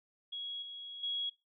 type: tone with level steps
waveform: sine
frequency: 3322 Hz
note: G#7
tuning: in tune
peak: -38 / -43 / -33 dBFS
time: 0.32-1.3 s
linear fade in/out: 10 ms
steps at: 0.62 / 1.03 s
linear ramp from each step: 5 ms
effects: noise-tail reverb RT60 0.3 s tail -24 dB re dry